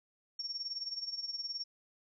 sine tone with tremolo, 5500 Hz, F8, 27 cents flat, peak -34 dBFS, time 0.39-1.64 s, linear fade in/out 5 ms, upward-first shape sine, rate 19 Hz, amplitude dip 75%, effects none

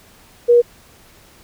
sine tone, 478.6 Hz, A#4, 46 cents sharp, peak -7 dBFS, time 0.48-0.62 s, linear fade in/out 20 ms, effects pink hiss -48 dBFS RMS until 1.43 s

